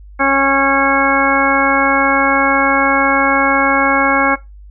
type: harmonic tone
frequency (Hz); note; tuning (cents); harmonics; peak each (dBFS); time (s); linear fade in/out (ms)
274; C#4; -20; 1 / 2 / 3 / 4 / 5 / 6 / 8; -18 / -18 / -18 / -18 / -18 / -18 / -18; 0.19-4.36; 20
effects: noise-tail reverb RT60 0.2 s tail -19 dB re dry + added 50 Hz sine -34 dBFS peak until 4.7 s